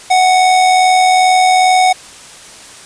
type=tone with amplitude modulation; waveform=square; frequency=741 Hz; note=F#5; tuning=2 cents sharp; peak=-6 dBFS; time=0.1-1.93 s; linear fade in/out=10 ms; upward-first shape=sine; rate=82.4 Hz; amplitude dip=35%; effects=white hiss -35 dBFS RMS until 2.85 s + resampled to 22050 Hz